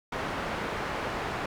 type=low-pass noise; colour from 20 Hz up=white; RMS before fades=-33 dBFS; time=0.12-1.46 s; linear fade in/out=5 ms; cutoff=1400 Hz; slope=12 dB/octave; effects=none